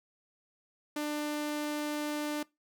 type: tone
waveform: sawtooth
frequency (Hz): 297.8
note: D4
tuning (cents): +24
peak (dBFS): -28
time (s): 0.96-2.43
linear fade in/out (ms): 5
effects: noise-tail reverb RT60 0.2 s tail -22 dB re dry